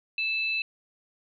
sine tone pair together, 2633 / 4013 Hz, E7 / B7, -3 / +27 cents, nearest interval perfect fifth, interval 730 cents, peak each -26 / -34 dBFS, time 0.18-0.62 s, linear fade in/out 2 ms, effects none

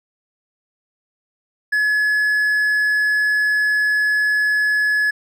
triangle tone, 1701 Hz, G#6, 41 cents sharp, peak -13 dBFS, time 1.72-5.11 s, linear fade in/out 10 ms, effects none

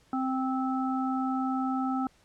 harmonic tone, 261.6 Hz, C4, in tune, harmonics 1 / 3 / 5, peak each -28 / -33 / -35 dBFS, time 0.13-2.07 s, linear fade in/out 2 ms, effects pink hiss -63 dBFS RMS until 2.24 s + low-pass 9000 Hz 12 dB/octave

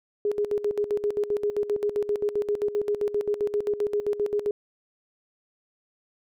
sine tone with tremolo, 413.7 Hz, G#4, 7 cents flat, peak -21 dBFS, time 0.25-4.51 s, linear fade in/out 2 ms, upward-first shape square, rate 7.6 Hz, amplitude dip 75%, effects none

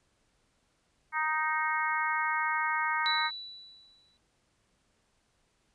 harmonic tone, 311.1 Hz, D#4, in tune, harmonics 3 / 4 / 5 / 6 / 7, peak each -32 / -33 / -34 / -35 / -35 dBFS, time 1.12-3.31 s, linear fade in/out 50 ms
sine tone with exponential decay, 3951 Hz, B7, in tune, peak -27 dBFS, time 3.06-4.17 s, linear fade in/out 0 ms, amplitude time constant 240 ms
effects pink hiss -72 dBFS RMS until 5.74 s + resampled to 22050 Hz

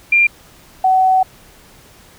sine tone pair in turn, 2389 / 752.5 Hz, D7 / F#5, +29 / +29 cents, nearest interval octave + minor sixth, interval 2000 cents, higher first, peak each -8 / -9 dBFS, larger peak first, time 0.12-0.27 / 0.84-1.23 s, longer second, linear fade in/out 5 ms, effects pink hiss -45 dBFS RMS until 2.18 s

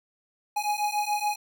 square beating tone pair, 830.6 / 837.6 Hz, G#5 / G#5, 0 / +15 cents, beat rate 7 Hz, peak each -29 dBFS, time 0.56-1.36 s, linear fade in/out 10 ms, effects none

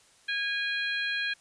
harmonic tone, 820 Hz, G#5, 22 cents flat, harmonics 2 / 3 / 4 / 5, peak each -30 / -34 / -36 / -38 dBFS, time 0.28-1.34 s, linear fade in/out 10 ms, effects white hiss -60 dBFS RMS until 1.4 s + resampled to 22050 Hz

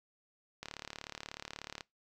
click train, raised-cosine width 0.2 ms, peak -24 dBFS, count 44, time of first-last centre 0.63-1.808 s, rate 36.5 Hz, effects noise-tail reverb RT60 0.2 s tail -23 dB re dry

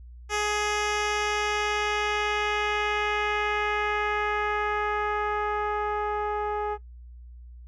10% pulse tone with low-pass filter sweep, 418.3 Hz, G#4, 12 cents sharp, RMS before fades -27 dBFS, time 0.29-6.78 s, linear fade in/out 50 ms, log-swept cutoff 7100 to 850 Hz, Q 1.1, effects noise-tail reverb RT60 0.1 s tail -18 dB re dry + added 60 Hz sine -42 dBFS peak until 7.67 s

